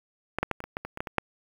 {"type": "clicks", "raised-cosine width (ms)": 0.5, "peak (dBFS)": [-12, -9, -11, -21, -22, -15, -20, -21, -14, -19, -7], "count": 11, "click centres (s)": [0.386, 0.43, 0.513, 0.604, 0.64, 0.769, 0.85, 0.974, 1.005, 1.072, 1.183], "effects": ["7-bit"]}